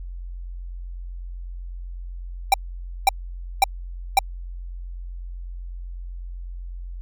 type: tone bursts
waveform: square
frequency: 786 Hz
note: G5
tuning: 4 cents sharp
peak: -12 dBFS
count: 4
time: 2.52-4.19 s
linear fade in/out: 2 ms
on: 20 ms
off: 530 ms
effects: added 44 Hz sine -31 dBFS peak until 7.01 s